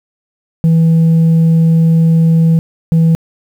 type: tone pair in turn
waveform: sine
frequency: 163.6 / 163.6 Hz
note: E3 / E3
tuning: -13 / -13 cents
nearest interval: unison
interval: 0 cents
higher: neither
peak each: -3 dBFS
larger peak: neither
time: 0.64-2.59 / 2.92-3.15 s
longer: first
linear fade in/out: 0 ms
effects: tanh soft clip ceiling -5 dBFS + 7-bit